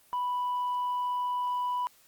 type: tone with tanh clipping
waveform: triangle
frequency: 987.8 Hz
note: B5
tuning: in tune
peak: -28 dBFS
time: 0.13-1.87 s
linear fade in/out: 0 ms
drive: 6 dB
effects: white hiss -61 dBFS RMS until 2.07 s + Opus 24 kbps